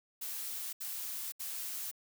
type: noise bursts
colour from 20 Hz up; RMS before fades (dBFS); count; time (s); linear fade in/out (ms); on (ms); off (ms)
blue; -40; 3; 0.21-1.914; 10; 520; 72
effects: none